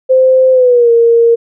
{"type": "tone with pitch glide", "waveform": "sine", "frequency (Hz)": [519, 465.1], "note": ["C5", "A#4"], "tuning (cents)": [-14, -4], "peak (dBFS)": -4, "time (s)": [0.09, 1.36], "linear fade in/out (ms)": 20, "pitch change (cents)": -190, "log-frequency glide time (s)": [0.52, 0.91], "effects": []}